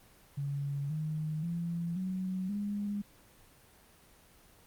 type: tone with pitch steps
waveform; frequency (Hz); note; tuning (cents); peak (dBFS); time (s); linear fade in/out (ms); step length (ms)
sine; 141.2 / 154.87 / 169.87 / 186.31 / 204.4; C#3 / D#3 / F3 / F#3 / G#3; +32 / -8 / -48 / +12 / -27; -32; 0.37-3.02; 10; 530
effects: pink hiss -60 dBFS RMS until 4.66 s + Opus 24 kbps